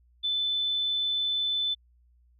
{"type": "tone", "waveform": "sine", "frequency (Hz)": 3514, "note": "A7", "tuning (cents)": -3, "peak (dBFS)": -25, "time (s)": [0.23, 1.75], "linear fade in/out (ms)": 20, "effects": ["added 60 Hz sine -59 dBFS peak until 2.39 s"]}